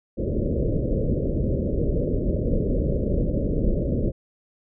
pink low-pass noise, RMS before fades -23 dBFS, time 0.17-4.12 s, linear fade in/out 20 ms, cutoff 590 Hz, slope 96 dB/octave, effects none

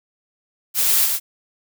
blue noise with echo, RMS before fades -18 dBFS, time 0.74-1.09 s, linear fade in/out 50 ms, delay 110 ms, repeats 1, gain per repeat -3 dB, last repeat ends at 1.2 s, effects none

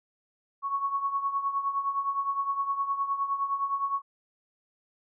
sine tone with tremolo, 1108.7 Hz, C#6, in tune, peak -23 dBFS, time 0.62-4.02 s, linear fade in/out 50 ms, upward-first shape triangle, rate 9.7 Hz, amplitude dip 75%, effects none

